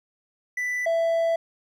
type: tone pair in turn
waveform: triangle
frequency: 1984 / 663.6 Hz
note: B6 / E5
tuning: +7 / +11 cents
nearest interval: octave + perfect fifth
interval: 1896 cents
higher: first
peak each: -23 / -18 dBFS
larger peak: second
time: 0.57-0.86 / 0.86-1.36 s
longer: second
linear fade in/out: 5 ms
effects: none